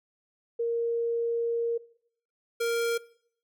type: tone pair in turn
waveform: sine / square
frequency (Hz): 466.2 / 466.2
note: A#4 / A#4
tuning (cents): 0 / 0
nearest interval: unison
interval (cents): 0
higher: neither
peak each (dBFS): -25 / -26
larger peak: first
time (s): 0.59-1.78 / 2.6-2.98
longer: first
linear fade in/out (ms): 10
effects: noise-tail reverb RT60 0.6 s tail -20 dB re dry